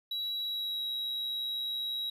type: tone with pitch glide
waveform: triangle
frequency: 3898 to 3858 Hz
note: B7 to B7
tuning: -23 to -41 cents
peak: -31 dBFS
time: 0.11-2.1 s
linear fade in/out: 5 ms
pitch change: -18 cents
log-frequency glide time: 0.37-0.84 s
effects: none